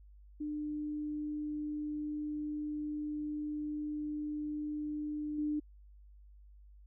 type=tone with level steps; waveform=sine; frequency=299.6 Hz; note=D4; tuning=35 cents sharp; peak=-35 / -31 dBFS; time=0.4-5.6 s; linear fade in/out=10 ms; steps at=5.38 s; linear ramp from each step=5 ms; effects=added 50 Hz sine -54 dBFS peak until 6.86 s